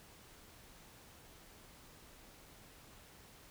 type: silence
effects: pink hiss -59 dBFS RMS until 3.5 s